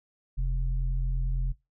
sine tone pair together, 41.72 / 130.81 Hz, E1 / C3, +22 / 0 cents, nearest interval octave + minor sixth, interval 1978 cents, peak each -25 / -34 dBFS, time 0.37-1.53 s, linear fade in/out 20 ms, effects noise-tail reverb RT60 0.2 s tail -19 dB re dry

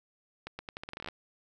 accelerating click train, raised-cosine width 0.3 ms, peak -23 dBFS, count 14, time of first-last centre 0.47-1.086 s, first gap 120 ms, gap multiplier 0.82, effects none

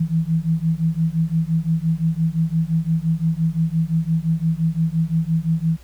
sine beating tone pair, 160 / 165.8 Hz, D#3 / E3, +49 / +10 cents, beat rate 5.8 Hz, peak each -20 dBFS, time 0-5.77 s, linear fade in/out 10 ms, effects added 60 Hz sine -43 dBFS peak until 5.83 s + pink hiss -52 dBFS RMS until 5.83 s

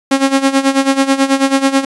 sawtooth tone with tremolo, 271.4 Hz, C#4, 36 cents flat, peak -3 dBFS, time 0.11-1.85 s, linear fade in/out 5 ms, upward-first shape sine, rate 9.2 Hz, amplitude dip 80%, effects resampled to 24000 Hz

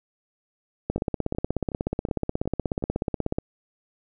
two click trains, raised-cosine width 2 ms, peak -22 / -11 dBFS, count 6 / 42, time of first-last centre 0.98-2.825 / 0.9-3.385 s, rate 2.71 / 16.5 Hz, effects none

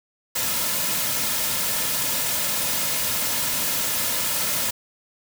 white noise with comb filter, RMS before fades -24 dBFS, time 0.35-4.71 s, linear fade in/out 10 ms, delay 2.6 ms, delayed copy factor -0.5, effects none

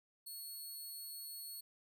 5% pulse tone, 4351 Hz, C#8, 33 cents flat, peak -39 dBFS, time 0.26-1.61 s, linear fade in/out 10 ms, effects none

